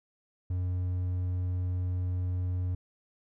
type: tone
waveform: triangle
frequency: 90.5 Hz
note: F#2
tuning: 38 cents flat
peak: -26 dBFS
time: 0.5-2.75 s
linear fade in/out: 5 ms
effects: none